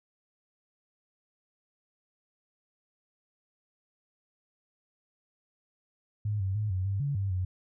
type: tone with pitch steps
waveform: sine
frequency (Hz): 104.8 / 95.8 / 106.3 / 92.9 / 98.5 / 141.8 / 98.2 / 91.9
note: G#2 / G2 / G#2 / F#2 / G2 / C#3 / G2 / F#2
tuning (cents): +16 / -39 / +41 / +7 / +9 / +40 / +4 / -11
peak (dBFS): -27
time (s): 6.25-7.45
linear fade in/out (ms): 5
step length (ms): 150
effects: none